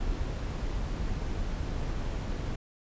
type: noise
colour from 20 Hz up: brown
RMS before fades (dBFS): -32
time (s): 0-2.56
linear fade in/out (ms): 10
effects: resampled to 16000 Hz